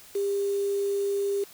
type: tone with quantisation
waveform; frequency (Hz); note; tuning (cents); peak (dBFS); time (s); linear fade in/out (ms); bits
sine; 400; G4; +35; -24; 0.15-1.44; 5; 7
effects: white hiss -50 dBFS RMS until 1.53 s